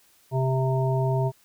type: harmonic tone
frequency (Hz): 131.5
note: C3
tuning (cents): +9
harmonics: 1 / 3 / 5 / 7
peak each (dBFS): -22 / -29 / -30 / -32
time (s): 0.31-1.32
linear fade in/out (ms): 50
effects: white hiss -60 dBFS RMS until 1.44 s